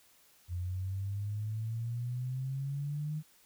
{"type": "exponential sweep", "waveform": "sine", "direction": "up", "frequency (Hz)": [87.31, 155.56], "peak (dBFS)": -33, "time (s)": [0.48, 3.23], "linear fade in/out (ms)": 50, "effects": ["white hiss -64 dBFS RMS until 3.45 s"]}